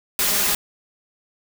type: noise with comb filter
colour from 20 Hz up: white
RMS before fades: -20 dBFS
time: 0.19-0.55 s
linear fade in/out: 2 ms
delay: 4.9 ms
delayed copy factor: +0.9
effects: none